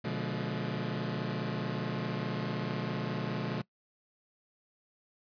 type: chord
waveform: sawtooth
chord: B diminished seventh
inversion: none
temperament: just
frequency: 123.47 / 148.16 / 177.8 / 213.4 Hz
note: B2 / D3 / F3 / Ab3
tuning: 0 / +16 / +31 / +47 cents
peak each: -34 dBFS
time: 0.04-3.62 s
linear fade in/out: 10 ms
effects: noise-tail reverb RT60 0.1 s tail -22 dB re dry + resampled to 11025 Hz